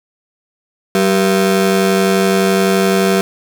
30% pulse ring-modulated tone, 289.9 Hz, D4, 22 cents flat, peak -5 dBFS, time 0.95-3.21 s, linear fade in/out 0 ms, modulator 99.1 Hz, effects none

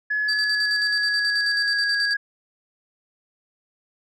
sine tone with pitch glide, 1700 to 1652.6 Hz, G#6 to G#6, +40 to -9 cents, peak -20 dBFS, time 0.1-2.17 s, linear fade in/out 10 ms, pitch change -49 cents, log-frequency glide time 0.37-1.87 s
sine tone with tremolo, 4668 Hz, D8, 11 cents flat, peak -20 dBFS, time 0.28-2.14 s, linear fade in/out 10 ms, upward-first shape square, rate 9.3 Hz, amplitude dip 55%
effects tanh soft clip ceiling -14 dBFS

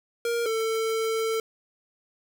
square tone pair in turn, 468.9 / 446.6 Hz, A#4 / A4, +10 / +26 cents, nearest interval minor second, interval 84 cents, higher first, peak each -25 dBFS, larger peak neither, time 0.25-0.46 / 0.46-1.4 s, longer second, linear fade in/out 2 ms, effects none

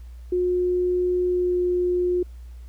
sine tone with pitch glide, 359.9 to 357.4 Hz, F#4 to F4, -48 to +40 cents, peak -19 dBFS, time 0.32-2.23 s, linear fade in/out 5 ms, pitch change -12 cents, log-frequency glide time 1.27-1.62 s, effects added 60 Hz sine -37 dBFS peak until 2.68 s + pink hiss -61 dBFS RMS until 2.68 s

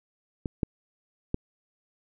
clicks, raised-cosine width 3 ms, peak -17 / -12 / -13 dBFS, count 3, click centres 0.458 / 0.632 / 1.344 s, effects none

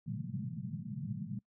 pink band-pass noise, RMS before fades -40 dBFS, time 0.06-1.39 s, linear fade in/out 5 ms, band 110 to 220 Hz, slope 96 dB/octave, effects noise-tail reverb RT60 0.1 s tail -24 dB re dry

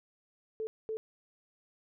sine tone bursts at uneven times, 439.7 Hz, A4, 1 cent flat, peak -33 dBFS, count 2, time 0.6-0.67 / 0.89-0.97 s, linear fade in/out 0 ms, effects none

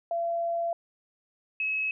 sine tone pair in turn, 679 / 2572 Hz, F5 / E7, -49 / -43 cents, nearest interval octave + major seventh, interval 2306 cents, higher second, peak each -26 dBFS, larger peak neither, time 0.11-0.73 / 1.6-1.91 s, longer first, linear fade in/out 2 ms, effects none

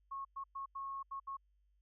sine tone bursts at uneven times, 1093 Hz, C#6, 25 cents flat, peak -40 dBFS, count 6, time 0.11-0.25 / 0.36-0.44 / 0.55-0.66 / 0.75-1.03 / 1.11-1.2 / 1.27-1.37 s, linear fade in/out 10 ms, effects added 50 Hz sine -70 dBFS peak until 1.81 s

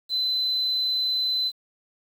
sine tone, 4035 Hz, B7, 36 cents sharp, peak -21 dBFS, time 0.09-1.52 s, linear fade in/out 50 ms, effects tanh soft clip ceiling -17 dBFS + 8-bit

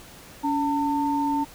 sine tone pair together, 283.6 / 900.4 Hz, C#4 / A5, +40 / +40 cents, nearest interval octave + minor sixth, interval 2000 cents, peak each -24 dBFS, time 0.43-1.45 s, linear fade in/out 20 ms, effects pink hiss -46 dBFS RMS until 1.54 s

